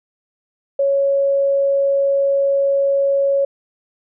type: tone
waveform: sine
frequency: 554.4 Hz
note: C#5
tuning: in tune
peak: -13 dBFS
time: 0.79-3.45 s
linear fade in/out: 5 ms
effects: none